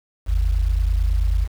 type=tone pair together; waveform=sine; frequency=49.48 / 78.6 Hz; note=G1 / D#2; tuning=+17 / +18 cents; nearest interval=minor sixth; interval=801 cents; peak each=-16 / -22 dBFS; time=0.26-1.48 s; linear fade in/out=50 ms; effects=tanh soft clip ceiling -10 dBFS + 7-bit